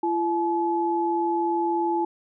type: tone pair together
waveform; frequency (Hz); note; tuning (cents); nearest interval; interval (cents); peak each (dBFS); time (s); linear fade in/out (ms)
sine; 340 / 856.7; F4 / A5; -46 / -46; octave + major third; 1600; -24; 0.03-2.05; 5
effects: none